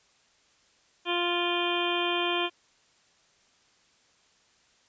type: harmonic tone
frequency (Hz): 349.2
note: F4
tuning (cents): 0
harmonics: 1 / 2 / 3 / 4 / 5 / 7 / 8 / 9 / 10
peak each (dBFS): -30 / -34 / -33 / -39 / -39 / -33 / -40 / -32 / -40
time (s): 1.05-2.5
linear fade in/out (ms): 50
effects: white hiss -64 dBFS RMS until 4.88 s + resampled to 16000 Hz